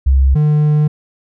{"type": "tone pair in turn", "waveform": ["sine", "triangle"], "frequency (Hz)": [67, 150.41], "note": ["C2", "D3"], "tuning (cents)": [42, 42], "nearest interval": "octave + major second", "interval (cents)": 1400, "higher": "second", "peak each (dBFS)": -7, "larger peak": "neither", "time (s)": [[0.06, 0.35], [0.35, 0.88]], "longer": "second", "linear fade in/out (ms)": 10, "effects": []}